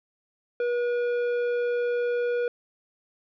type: tone with tanh clipping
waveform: sine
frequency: 482.7 Hz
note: B4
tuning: 40 cents flat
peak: -25 dBFS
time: 0.6-2.48 s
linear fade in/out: 2 ms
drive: 10 dB
effects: none